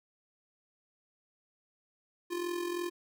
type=tone with amplitude modulation; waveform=square; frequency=349.2 Hz; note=F4; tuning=in tune; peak=-31 dBFS; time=2.3-2.9 s; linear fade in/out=20 ms; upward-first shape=sine; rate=43 Hz; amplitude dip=60%; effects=none